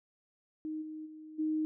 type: tone with level steps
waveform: sine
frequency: 311.1 Hz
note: D#4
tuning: in tune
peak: -35 / -40 / -46 / -29 dBFS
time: 0.65-1.65 s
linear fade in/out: 0 ms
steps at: 0.81 / 1.05 / 1.38 s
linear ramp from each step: 20 ms
effects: none